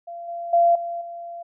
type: tone with level steps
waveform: sine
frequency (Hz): 686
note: F5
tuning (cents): -31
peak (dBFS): -32 / -28 / -13 / -26 / -32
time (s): 0.07-1.43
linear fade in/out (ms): 10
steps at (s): 0.28 / 0.53 / 0.75 / 1.01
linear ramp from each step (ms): 5
effects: none